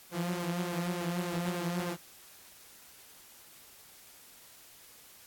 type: tone with flanger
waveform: sawtooth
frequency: 174.61 Hz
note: F3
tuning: in tune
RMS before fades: -34 dBFS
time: 0.11-1.97 s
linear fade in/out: 50 ms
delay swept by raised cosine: 1.8 to 7.4 ms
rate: 3.4 Hz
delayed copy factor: +0.65
effects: white hiss -55 dBFS RMS until 5.26 s + AAC 64 kbps